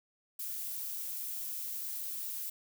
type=noise; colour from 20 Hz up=violet; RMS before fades=-39 dBFS; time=0.39-2.5 s; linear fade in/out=5 ms; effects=none